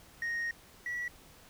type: tone pair in turn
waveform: sine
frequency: 1864.7 / 1940 Hz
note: A#6 / B6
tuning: 0 / -31 cents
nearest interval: minor second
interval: 69 cents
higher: second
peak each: -29 / -32 dBFS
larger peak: first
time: 0.22-0.51 / 0.86-1.08 s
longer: first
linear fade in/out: 2 ms
effects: tanh soft clip ceiling -31 dBFS + pink hiss -57 dBFS RMS until 1.49 s